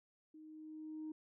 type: tone with level ramp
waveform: sine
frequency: 311.1 Hz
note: D#4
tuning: in tune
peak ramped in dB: -54 to -40 dBFS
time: 0.34-1.12 s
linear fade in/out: 5 ms
effects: tanh soft clip ceiling -39 dBFS